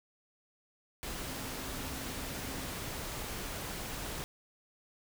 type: tone in noise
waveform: sine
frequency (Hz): 261.6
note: C4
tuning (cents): 0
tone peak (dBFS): -48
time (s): 1.27-2.65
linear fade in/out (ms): 0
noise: pink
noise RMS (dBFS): -40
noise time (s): 1.03-4.24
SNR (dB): -11
effects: none